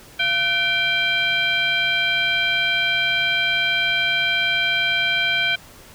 sine tone with frequency modulation, 2349 Hz, D7, in tune, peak -17 dBFS, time 0.19-5.56 s, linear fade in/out 10 ms, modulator 831 Hz, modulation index 1.3, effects pink hiss -45 dBFS RMS until 5.94 s

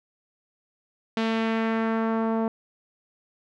sawtooth tone with low-pass filter sweep, 224.4 Hz, A3, 34 cents sharp, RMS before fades -25 dBFS, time 1.17-2.48 s, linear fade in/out 2 ms, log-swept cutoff 3700 to 850 Hz, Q 1.3, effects none

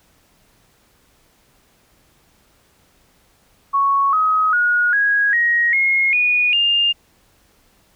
sine tone with pitch steps, 1108.7 / 1266.2 / 1446.1 / 1651.6 / 1886.3 / 2154 / 2460 / 2810 Hz, C#6 / D#6 / F#6 / G#6 / A#6 / C7 / D#7 / F7, 0 / +30 / -40 / -10 / +20 / +50 / -20 / +10 cents, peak -13 dBFS, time 3.73-6.93 s, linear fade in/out 20 ms, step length 400 ms, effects pink hiss -57 dBFS RMS until 7.95 s

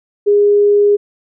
sine tone, 410.2 Hz, G#4, 21 cents flat, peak -7 dBFS, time 0.26-0.97 s, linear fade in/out 20 ms, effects none

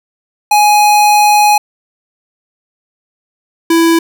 square tone pair in turn, 835 / 331.4 Hz, G#5 / E4, +9 / +9 cents, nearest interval octave + major third, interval 1600 cents, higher first, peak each -6 / -7 dBFS, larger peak first, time 0.51-1.58 / 3.7-3.99 s, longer first, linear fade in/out 5 ms, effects none

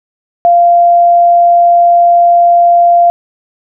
sine tone, 693 Hz, F5, 14 cents flat, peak -3 dBFS, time 0.45-3.1 s, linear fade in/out 0 ms, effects none

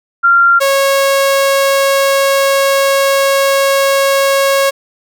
sine / sawtooth tone pair in turn, 1384 / 549.2 Hz, F6 / C#5, -16 / -16 cents, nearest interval octave + major third, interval 1600 cents, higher first, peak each -5 dBFS, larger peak neither, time 0.23-0.6 / 0.6-4.71 s, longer second, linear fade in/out 20 ms, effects none

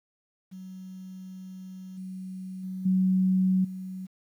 sine tone with level steps, 187 Hz, F#3, 19 cents sharp, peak -39 / -35 / -32 / -20 / -34 dBFS, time 0.51-4.07 s, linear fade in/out 20 ms, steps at 1.97 / 2.63 / 2.85 / 3.64 s, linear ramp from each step 10 ms, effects 10-bit

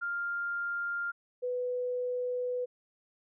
sine tone pair in turn, 1399 / 496.2 Hz, F6 / B4, +3 / +8 cents, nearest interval octave + tritone, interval 1795 cents, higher first, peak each -31 / -30 dBFS, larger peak second, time 0.01-1.12 / 1.42-2.66 s, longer second, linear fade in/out 20 ms, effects none

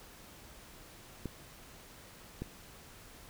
clicks, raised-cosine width 3 ms, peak -24 dBFS, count 2, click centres 1.257 / 2.42 s, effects pink hiss -54 dBFS RMS until 3.29 s

